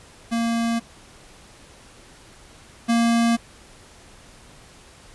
square tone pair in turn, 231.3 / 232.6 Hz, A#3 / A#3, -13 / -4 cents, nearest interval unison, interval 9 cents, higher second, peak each -21 / -17 dBFS, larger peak second, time 0.31-0.8 / 2.88-3.37 s, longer neither, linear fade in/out 20 ms, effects pink hiss -48 dBFS RMS until 5.14 s + resampled to 24000 Hz

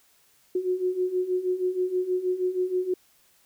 sine beating tone pair, 362 / 368.3 Hz, F#4 / F#4, -38 / -8 cents, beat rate 6.3 Hz, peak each -29 / -25 dBFS, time 0.55-2.94 s, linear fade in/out 5 ms, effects white hiss -62 dBFS RMS until 3.45 s

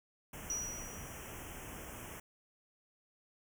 pink band-stop noise, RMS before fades -47 dBFS, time 0.33-2.2 s, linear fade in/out 5 ms, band 3200 to 5600 Hz, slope 96 dB/octave
sine tone with exponential decay, 5820 Hz, F#8, 29 cents flat, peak -33 dBFS, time 0.5-1.47 s, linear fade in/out 1 ms, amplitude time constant 210 ms
effects none

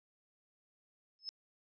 sine tone with exponential growth, 5200 Hz, E8, 24 cents flat, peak -35 dBFS, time 1.19-1.29 s, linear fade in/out 0 ms, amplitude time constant 21 ms, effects resampled to 16000 Hz

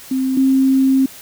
sine tone pair in turn, 262.5 / 266.2 Hz, C4 / C4, +6 / +30 cents, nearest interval unison, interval 24 cents, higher second, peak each -15 / -10 dBFS, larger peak second, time 0.11-0.37 / 0.37-1.06 s, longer second, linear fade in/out 5 ms, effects white hiss -38 dBFS RMS until 1.21 s

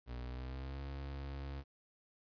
35% pulse tone with pitch glide, 60.8 to 69.04 Hz, B1 to C#2, -26 to -6 cents, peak -40 dBFS, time 0.06-1.64 s, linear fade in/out 50 ms, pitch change +220 cents, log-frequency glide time 0.21-0.81 s, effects resampled to 11025 Hz + 12-bit

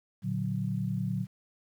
sine chord, Bb augmented, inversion none, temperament equal with one note detuned, 116.54 / 146.83 / 186.18 Hz, Bb2 / D3 / F#3, 0 / 0 / +11 cents, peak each -33 / -34 / -32 dBFS, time 0.22-1.27 s, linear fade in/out 50 ms, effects 10-bit

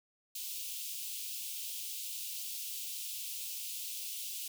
white high-pass noise, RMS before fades -41 dBFS, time 0.35-4.48 s, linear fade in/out 5 ms, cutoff 2600 Hz, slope 48 dB/octave, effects none

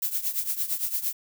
violet noise with tremolo, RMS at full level -25 dBFS, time 0.02-1.13 s, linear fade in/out 5 ms, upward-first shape triangle, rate 8.8 Hz, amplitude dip 85%, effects none

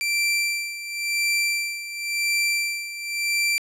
sawtooth tone with tremolo, 2349 Hz, D7, in tune, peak -16 dBFS, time 0.01-3.58 s, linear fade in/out 0 ms, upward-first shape sine, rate 0.94 Hz, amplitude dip 75%, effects low-pass 12000 Hz 12 dB/octave

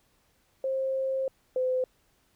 sine tone pair in turn, 531 / 511.6 Hz, C5 / C5, +25 / -39 cents, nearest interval minor second, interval 64 cents, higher first, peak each -26 / -24 dBFS, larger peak second, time 0.64-1.28 / 1.56-1.84 s, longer first, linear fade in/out 2 ms, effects pink hiss -68 dBFS RMS until 2.35 s

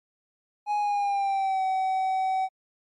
triangle tone with pitch glide, 832 to 758.6 Hz, G#5 to F#5, +3 to +43 cents, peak -21 dBFS, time 0.66-2.49 s, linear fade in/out 50 ms, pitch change -160 cents, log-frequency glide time 0.78-1.63 s, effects MP3 48 kbps

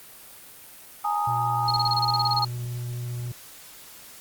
sine chord, Ab suspended second, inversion none, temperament equal with one note detuned, 830.6 / 915.3 / 1244.5 Hz, Ab5 / Bb5 / Eb6, 0 / -32 / 0 cents, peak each -25 / -30 / -27 dBFS, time 1.04-2.45 s, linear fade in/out 10 ms
triangle tone with pitch glide, 120 to 121.39 Hz, B2 to B2, -49 to -29 cents, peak -27 dBFS, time 1.27-3.32 s, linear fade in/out 5 ms, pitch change +20 cents, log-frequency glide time 1.95-2.17 s
sine tone bursts, 4290 Hz, C8, 42 cents sharp, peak -22 dBFS, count 14, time 1.68-2.448 s, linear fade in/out 2 ms, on 27 ms, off 30 ms
effects white hiss -46 dBFS RMS until 4.2 s + Opus 32 kbps

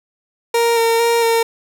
30% pulse tone with vibrato, 462.6 Hz, A#4, 13 cents flat, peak -10 dBFS, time 0.54-1.43 s, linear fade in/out 5 ms, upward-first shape square, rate 2.2 Hz, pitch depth 16 cents each way, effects none

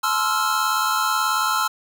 square chord, F major seventh, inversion first, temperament equal with one note detuned, 860.4 / 1046.5 / 1318.5 / 1396.9 Hz, A5 / C6 / E6 / F6, -39 / 0 / 0 / 0 cents, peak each -28 / -26 / -23 / -26 dBFS, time 0.03-1.68 s, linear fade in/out 10 ms, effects none

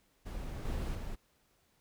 brown noise with level steps, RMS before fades -40 / -36 / -40 dBFS, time 0.25-1.16 s, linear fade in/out 20 ms, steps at 0.65 / 0.95 s, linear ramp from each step 2 ms, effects pink hiss -72 dBFS RMS until 1.8 s

